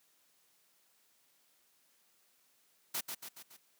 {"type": "noise with echo", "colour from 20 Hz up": "white", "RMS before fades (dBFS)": -36, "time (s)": [2.94, 3.01], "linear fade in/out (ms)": 10, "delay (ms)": 140, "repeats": 4, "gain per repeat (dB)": -5, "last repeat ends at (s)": 3.57, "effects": ["white hiss -71 dBFS RMS until 3.79 s", "high-pass 150 Hz 12 dB/octave"]}